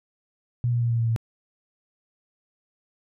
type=tone with pitch steps; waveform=sine; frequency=121 / 119.54 / 118.1 / 116.68 / 115.27 / 113.88 Hz; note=B2 / A#2 / A#2 / A#2 / A#2 / A#2; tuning=-35 / +44 / +23 / +2 / -19 / -40 cents; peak=-20 dBFS; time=0.64-1.162 s; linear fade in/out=0 ms; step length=87 ms; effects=none